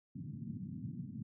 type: band-pass noise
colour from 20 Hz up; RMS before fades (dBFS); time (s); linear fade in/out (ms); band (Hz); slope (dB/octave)
white; -44; 0.15-1.23; 10; 100 to 250; 48
effects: none